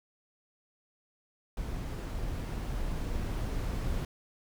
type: noise with level ramp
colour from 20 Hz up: brown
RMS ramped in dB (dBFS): -36 to -32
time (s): 1.57-4.05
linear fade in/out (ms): 2
effects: none